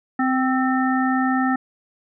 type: harmonic tone with a mistuned harmonic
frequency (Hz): 259.4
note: C4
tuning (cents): -15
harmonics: 1 / 3 / 5 / 7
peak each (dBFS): -19 / -24 / -26 / -27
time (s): 0.19-1.56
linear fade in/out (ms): 5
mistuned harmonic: 5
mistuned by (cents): +27
effects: none